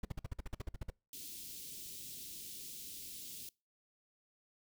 brown noise bursts, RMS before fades -39 dBFS, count 13, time 0.03-0.903 s, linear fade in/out 5 ms, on 21 ms, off 50 ms
white band-stop noise, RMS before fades -48 dBFS, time 1.13-3.49 s, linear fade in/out 2 ms, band 380 to 3000 Hz, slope 24 dB/octave
effects noise-tail reverb RT60 0.3 s tail -25 dB re dry

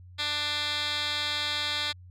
10% pulse tone with band-pass filter, 295.9 Hz, D4, 13 cents sharp, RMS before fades -30 dBFS, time 0.18-1.93 s, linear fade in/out 20 ms, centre 3300 Hz, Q 5.9, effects added 90 Hz sine -46 dBFS peak until 2.1 s

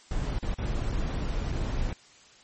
brown noise with dropouts, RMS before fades -29 dBFS, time 0.11-1.93 s, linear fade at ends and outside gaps 2 ms, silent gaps 0.387-0.427 / 0.543-0.584 / 0.917-0.921 / 1.518-1.523 s, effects white hiss -55 dBFS RMS until 2.43 s + MP3 32 kbps

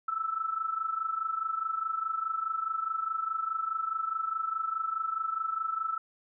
sine tone with amplitude modulation, 1316 Hz, E6, 3 cents flat, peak -26 dBFS, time 0.08-5.98 s, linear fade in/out 5 ms, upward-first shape sine, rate 24.8 Hz, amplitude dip 75%, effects none

